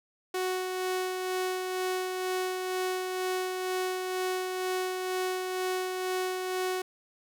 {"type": "tone with tremolo", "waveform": "sawtooth", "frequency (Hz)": 370, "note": "F#4", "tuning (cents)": 0, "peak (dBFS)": -24, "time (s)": [0.34, 6.82], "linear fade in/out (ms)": 5, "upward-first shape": "sine", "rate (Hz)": 2.1, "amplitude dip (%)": 35, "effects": []}